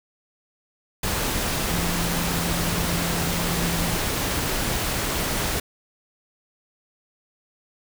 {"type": "tone in noise", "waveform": "sine", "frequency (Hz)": 170.8, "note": "F3", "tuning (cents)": -38, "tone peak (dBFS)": -27, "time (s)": [1.7, 3.97], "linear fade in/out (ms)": 5, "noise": "pink", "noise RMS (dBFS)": -25, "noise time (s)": [1.03, 5.6], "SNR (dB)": -5, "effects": []}